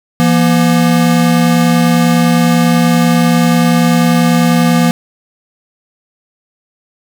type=tone pair together; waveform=square; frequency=169.35 / 239.5 Hz; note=E3 / A#3; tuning=+47 / +47 cents; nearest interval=tritone; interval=600 cents; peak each=-11 dBFS; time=0.2-4.91 s; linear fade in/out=0 ms; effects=none